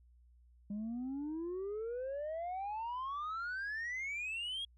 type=exponential sweep; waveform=sine; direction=up; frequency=200.3 to 3324 Hz; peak=-35 dBFS; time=0.7-4.65 s; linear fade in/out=5 ms; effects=tanh soft clip ceiling -36 dBFS + added 60 Hz sine -61 dBFS peak until 4.77 s